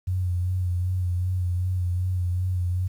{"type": "tone with vibrato", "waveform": "sine", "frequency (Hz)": 90.5, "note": "F#2", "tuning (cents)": -38, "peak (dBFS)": -22, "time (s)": [0.07, 2.88], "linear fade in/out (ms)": 10, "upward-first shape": "sine", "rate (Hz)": 2.6, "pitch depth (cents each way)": 36, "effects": ["9-bit"]}